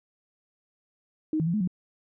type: tone with pitch steps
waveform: sine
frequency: 312 / 160.4 / 170 / 212.8 / 180.5 Hz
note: D#4 / E3 / F3 / G#3 / F#3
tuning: +5 / -47 / -46 / +42 / -43 cents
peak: -23 dBFS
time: 1.33-1.675 s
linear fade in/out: 2 ms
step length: 69 ms
effects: none